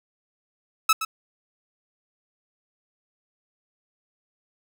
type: tone with echo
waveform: sawtooth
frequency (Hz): 1300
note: E6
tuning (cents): -24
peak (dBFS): -11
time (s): 0.89-0.93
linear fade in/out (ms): 5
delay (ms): 120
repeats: 1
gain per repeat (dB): -11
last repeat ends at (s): 1.05
effects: none